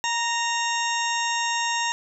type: harmonic tone with a mistuned harmonic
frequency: 927 Hz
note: A#5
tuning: 10 cents flat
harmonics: 1 / 2 / 3 / 4 / 6 / 7 / 8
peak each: -26 / -29 / -31 / -32 / -34 / -34 / -35 dBFS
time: 0.04-1.92 s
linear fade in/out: 0 ms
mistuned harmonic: 1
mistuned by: +21 cents
effects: none